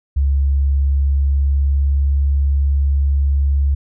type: tone with pitch glide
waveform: sine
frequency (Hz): 69.3 to 69.82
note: C#2 to C#2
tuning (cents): 0 to +13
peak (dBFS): -12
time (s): 0.16-3.75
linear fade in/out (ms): 10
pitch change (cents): +13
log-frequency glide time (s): 0.77-2.11
effects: none